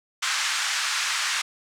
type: band-pass noise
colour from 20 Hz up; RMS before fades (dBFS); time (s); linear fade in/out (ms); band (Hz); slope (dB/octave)
pink; -26; 0.22-1.42; 10; 1200 to 7800; 24
effects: none